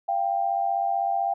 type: tone pair together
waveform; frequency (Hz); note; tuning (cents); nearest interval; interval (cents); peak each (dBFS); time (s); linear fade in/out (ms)
sine; 691.2 / 787; F5 / G5; -18 / +7; major second; 225; -26 / -24; 0.08-1.34; 10
effects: none